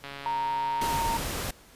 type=click train; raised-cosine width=0.3 ms; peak=-23 dBFS; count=138; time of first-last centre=0.04-1.019 s; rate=140 Hz
type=tone with pitch glide; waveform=sine; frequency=930 to 922 Hz; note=A#5 to A#5; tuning=-4 to -19 cents; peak=-26 dBFS; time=0.26-1.17 s; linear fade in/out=0 ms; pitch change=-15 cents; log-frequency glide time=0.89-1.04 s
type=noise; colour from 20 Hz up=pink; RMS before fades=-32 dBFS; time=0.81-1.51 s; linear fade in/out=5 ms
effects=pink hiss -54 dBFS RMS until 1.75 s + resampled to 32000 Hz